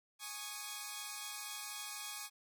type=chord; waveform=5% pulse; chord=Ab suspended fourth; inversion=none; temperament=equal with one note detuned; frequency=830.6 / 1108.7 / 1233.8 Hz; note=Ab5 / Db6 / Eb6; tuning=0 / 0 / -15 cents; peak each=-35 / -35 / -37 dBFS; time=0.19-2.3 s; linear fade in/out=50 ms; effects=none